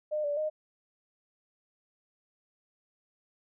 sine tone with pitch steps, 607 / 581 / 616 Hz, D#5 / D5 / D#5, -43 / -19 / -17 cents, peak -28 dBFS, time 0.11-0.5 s, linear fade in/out 20 ms, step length 130 ms, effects none

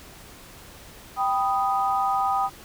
sine chord, G augmented, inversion none, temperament equal, 784 / 987.8 / 1244.5 Hz, G5 / B5 / D#6, 0 / 0 / 0 cents, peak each -23 / -29 / -25 dBFS, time 1.16-2.5 s, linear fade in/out 50 ms, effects pink hiss -46 dBFS RMS until 2.64 s

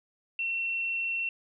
sine tone with frequency modulation, 2713 Hz, E7, 49 cents sharp, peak -28 dBFS, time 0.39-1.29 s, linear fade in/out 2 ms, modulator 39.4 Hz, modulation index 0.21, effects none

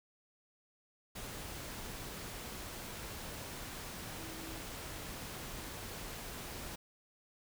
sine tone in noise, 324.6 Hz, E4, 27 cents flat, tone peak -50 dBFS, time 4.17-4.61 s, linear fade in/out 10 ms, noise pink, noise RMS -45 dBFS, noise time 1.15-6.76 s, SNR -8 dB, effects none

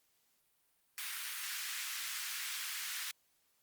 pink high-pass noise, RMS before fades -41 dBFS, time 0.98-3.11 s, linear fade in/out 0 ms, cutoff 1500 Hz, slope 24 dB/octave, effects white hiss -75 dBFS RMS until 3.62 s + Opus 48 kbps

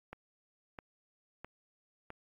click train, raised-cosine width 0.5 ms, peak -29 dBFS, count 4, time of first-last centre 0.13-2.104 s, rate 1.52 Hz, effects AAC 32 kbps

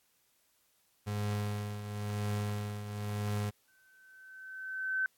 35% pulse tone with tremolo, 103.83 Hz, G#2, in tune, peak -29 dBFS, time 1.06-3.51 s, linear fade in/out 20 ms, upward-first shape triangle, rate 0.98 Hz, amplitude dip 65%
sine tone with exponential growth, 1532 Hz, G6, 40 cents flat, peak -27 dBFS, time 3.68-5.06 s, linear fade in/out 1 ms, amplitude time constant 300 ms
effects white hiss -72 dBFS RMS until 5.17 s + AAC 64 kbps

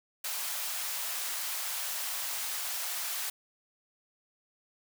white high-pass noise, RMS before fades -35 dBFS, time 0.24-3.3 s, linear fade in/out 5 ms, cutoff 650 Hz, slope 24 dB/octave, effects none

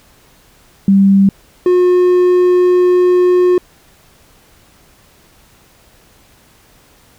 sine / triangle tone pair in turn, 196 / 360.3 Hz, G3 / F#4, 0 / -46 cents, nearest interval major seventh, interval 1054 cents, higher second, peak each -5 dBFS, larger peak neither, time 0.88-1.29 / 1.66-3.58 s, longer second, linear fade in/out 2 ms, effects pink hiss -48 dBFS RMS until 7.18 s

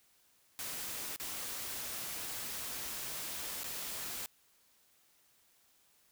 white noise with dropouts, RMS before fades -41 dBFS, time 0.59-4.26 s, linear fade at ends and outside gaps 0 ms, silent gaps 1.161-1.199 / 3.634-3.642 s, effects white hiss -69 dBFS RMS until 6.11 s

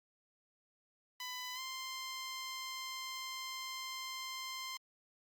10% pulse tone with pitch glide, 1000 to 1046.7 Hz, B5 to C6, +21 to 0 cents, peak -33 dBFS, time 1.2-4.77 s, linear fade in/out 2 ms, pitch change +79 cents, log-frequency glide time 1.54-1.6 s, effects Opus 32 kbps

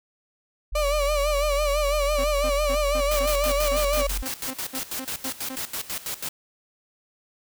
sine tone, 44.21 Hz, F1, 22 cents sharp, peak -26 dBFS, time 0.72-4.23 s, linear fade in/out 10 ms
35% pulse tone with vibrato, 583 Hz, D5, 13 cents flat, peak -20 dBFS, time 0.75-4.07 s, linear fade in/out 5 ms, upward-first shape sine, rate 6 Hz, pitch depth 71 cents each way
sawtooth tone bursts, 262.5 Hz, C4, 6 cents sharp, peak -28 dBFS, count 14, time 2.18-5.56 s, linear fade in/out 10 ms, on 65 ms, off 190 ms
white noise with tremolo, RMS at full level -30 dBFS, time 3.11-6.29 s, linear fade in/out 5 ms, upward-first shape square, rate 6.1 Hz, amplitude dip 80%
effects none

